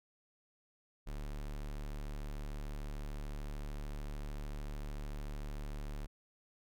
square tone, 36.71 Hz, D1, in tune, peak -40 dBFS, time 1.06-6.07 s, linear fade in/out 20 ms, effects none

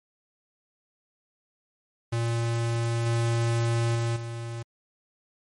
square tone with level steps, 116.54 Hz, A#2, in tune, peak -25 / -23 / -25 / -33 dBFS, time 2.12-4.63 s, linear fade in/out 10 ms, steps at 3.06 / 3.95 / 4.16 s, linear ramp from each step 5 ms, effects MP3 48 kbps

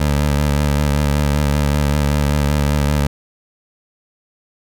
20% pulse tone with vibrato, 72.8 Hz, D2, 15 cents flat, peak -9 dBFS, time 0-3.07 s, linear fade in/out 5 ms, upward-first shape sine, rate 5.2 Hz, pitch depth 41 cents each way, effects none

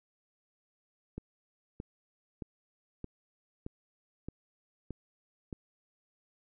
click train, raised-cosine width 3 ms, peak -26 dBFS, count 8, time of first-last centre 1.18-5.528 s, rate 1.61 Hz, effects none

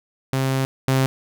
sawtooth tone pair in turn, 133.2 / 132.67 Hz, C3 / C3, +31 / +24 cents, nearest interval unison, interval 7 cents, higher first, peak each -15 / -12 dBFS, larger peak second, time 0.33-0.65 / 0.88-1.06 s, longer first, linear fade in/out 0 ms, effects none

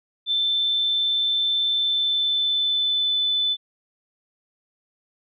sine tone with pitch glide, 3541 to 3506 Hz, A7 to A7, +10 to -7 cents, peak -19 dBFS, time 0.26-3.57 s, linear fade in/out 50 ms, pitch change -17 cents, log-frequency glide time 1.71-3.18 s, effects none

